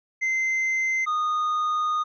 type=tone pair in turn; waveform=triangle; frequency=2073 / 1232.6 Hz; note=C7 / D#6; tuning=-17 / -17 cents; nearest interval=major sixth; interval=900 cents; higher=first; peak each=-20 dBFS; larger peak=neither; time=0.21-1.06 / 1.06-2.04 s; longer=second; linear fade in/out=20 ms; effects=resampled to 16000 Hz